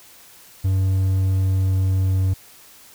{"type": "tone with pitch glide", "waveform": "triangle", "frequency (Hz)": [95, 94.4], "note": ["F#2", "F#2"], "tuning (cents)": [46, 35], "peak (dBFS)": -14, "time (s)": [0.64, 2.34], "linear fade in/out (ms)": 10, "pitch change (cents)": -11, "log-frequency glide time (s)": [1.18, 2.11], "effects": ["white hiss -47 dBFS RMS until 2.94 s"]}